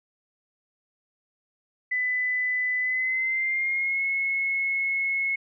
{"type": "tone with pitch glide", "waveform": "sine", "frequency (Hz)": [2000, 2181], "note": ["B6", "C#7"], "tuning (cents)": [21, -29], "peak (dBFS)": -23, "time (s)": [1.91, 5.36], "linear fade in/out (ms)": 10, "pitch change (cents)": 150, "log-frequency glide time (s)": [2.8, 4.03], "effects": []}